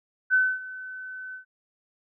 sine tone with ADSR envelope, 1516 Hz, F#6, 42 cents sharp, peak -16 dBFS, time 0.3-1.45 s, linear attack 39 ms, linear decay 250 ms, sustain -19 dB, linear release 110 ms, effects none

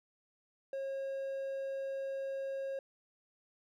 triangle tone, 542 Hz, C#5, 39 cents flat, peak -34 dBFS, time 0.73-2.79 s, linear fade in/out 2 ms, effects none

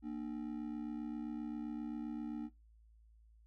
triangle ring-modulated tone, 266 Hz, C4, 29 cents sharp, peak -34 dBFS, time 0.02-2.5 s, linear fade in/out 50 ms, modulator 33.8 Hz, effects noise-tail reverb RT60 0.2 s tail -21 dB re dry + added 55 Hz sine -61 dBFS peak until 3.46 s

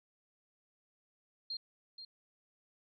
sine tone with echo, 4207 Hz, C8, 9 cents sharp, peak -37 dBFS, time 1.5-1.57 s, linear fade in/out 5 ms, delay 480 ms, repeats 1, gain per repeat -9 dB, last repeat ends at 2.05 s, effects none

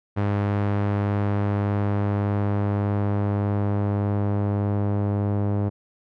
sawtooth tone with low-pass filter sweep, 101.7 Hz, G#2, 36 cents flat, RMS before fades -23 dBFS, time 0.16-5.7 s, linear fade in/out 20 ms, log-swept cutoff 1800 to 730 Hz, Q 0.72, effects none

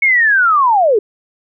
sine linear sweep, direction down, 2217 to 387.5 Hz, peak -8 dBFS, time 0.02-0.99 s, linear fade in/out 5 ms, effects none

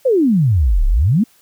sine exponential two-way sweep, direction down then up, 556 to 32.13 to 247.8 Hz, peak -10 dBFS, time 0.05-1.24 s, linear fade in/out 10 ms, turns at 0.86 s, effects white hiss -53 dBFS RMS until 1.41 s

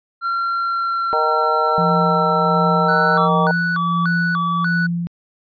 triangle tone with pitch glide, 1371 to 1334.3 Hz, F6 to E6, -32 to +21 cents, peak -16 dBFS, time 0.21-3.29 s, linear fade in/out 50 ms, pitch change -47 cents, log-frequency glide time 0.59-2.3 s
harmonic tone, 155.56 Hz, D#3, in tune, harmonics 3 / 4 / 5 / 6, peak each -22 / -22 / -22 / -22 dBFS, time 1.13-3.51 s, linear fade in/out 0 ms
sine tone with tremolo, 171.7 Hz, F3, 29 cents flat, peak -17 dBFS, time 1.78-5.07 s, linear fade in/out 0 ms, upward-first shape sine, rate 1.4 Hz, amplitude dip 45%
triangle tone with vibrato, 1303 Hz, E6, 20 cents flat, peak -16 dBFS, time 2.88-4.87 s, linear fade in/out 10 ms, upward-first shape square, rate 1.7 Hz, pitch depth 220 cents each way
effects resampled to 11025 Hz

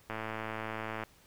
click train, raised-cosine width 0.5 ms, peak -22 dBFS, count 104, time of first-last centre 0.1-1.036 s, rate 110 Hz, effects pink hiss -62 dBFS RMS until 1.26 s

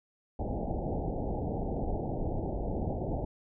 pink low-pass noise, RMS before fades -33 dBFS, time 0.39-3.25 s, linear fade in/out 5 ms, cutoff 840 Hz, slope 96 dB/octave, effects none

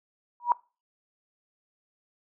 sine tone with exponential growth, 962 Hz, B5, 46 cents flat, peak -14 dBFS, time 0.4-0.52 s, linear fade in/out 1 ms, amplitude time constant 25 ms, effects noise-tail reverb RT60 0.3 s tail -22 dB re dry

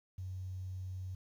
sine tone, 93 Hz, F#2, 9 cents sharp, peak -39 dBFS, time 0.18-1.15 s, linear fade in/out 5 ms, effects 11-bit

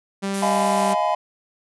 sawtooth tone, 196.5 Hz, G3, 4 cents sharp, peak -19 dBFS, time 0.22-0.95 s, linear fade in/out 20 ms
blue noise, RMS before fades -30 dBFS, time 0.34-0.93 s, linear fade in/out 0 ms
triangle chord, F half-diminished seventh, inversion third, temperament just, 628.6 / 698.5 / 838.1 / 1005.8 Hz, Eb5 / F5 / Ab5 / Cb6, +18 / 0 / +16 / +31 cents, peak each -22 dBFS, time 0.42-1.15 s, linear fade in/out 5 ms
effects resampled to 24000 Hz

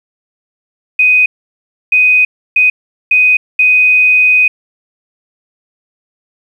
sine tone bursts at uneven times, 2500 Hz, D#7, 8 cents sharp, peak -5 dBFS, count 5, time 0.99-1.26 / 1.92-2.25 / 2.56-2.7 / 3.11-3.37 / 3.59-4.48 s, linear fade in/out 5 ms, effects 7-bit

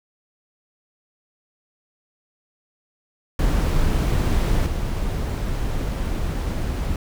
brown noise with level steps, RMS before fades -19 / -24 dBFS, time 3.39-6.96 s, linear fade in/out 2 ms, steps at 4.66 s, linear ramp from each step 5 ms, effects none

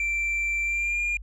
sine tone with pitch glide, 2349 to 2411 Hz, D7 to D7, 0 to +45 cents, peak -21 dBFS, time 0-1.17 s, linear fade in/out 2 ms, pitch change +45 cents, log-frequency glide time 0.63-1 s, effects tanh soft clip ceiling -23 dBFS + added 50 Hz sine -37 dBFS peak until 1.22 s

